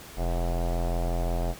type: tone with low-pass filter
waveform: square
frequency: 42.85 Hz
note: F1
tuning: 32 cents flat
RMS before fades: -27 dBFS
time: 0.16-1.55 s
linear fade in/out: 50 ms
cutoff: 690 Hz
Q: 4.3
effects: pink hiss -45 dBFS RMS until 1.59 s